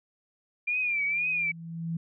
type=tone with vibrato; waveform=sine; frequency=2384 Hz; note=D7; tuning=25 cents sharp; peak=-25 dBFS; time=0.67-1.52 s; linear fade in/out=10 ms; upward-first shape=triangle; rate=2 Hz; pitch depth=110 cents each way
type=tone with exponential growth; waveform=sine; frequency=165.8 Hz; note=E3; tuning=10 cents sharp; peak=-27 dBFS; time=0.77-1.97 s; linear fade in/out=5 ms; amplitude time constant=260 ms
effects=none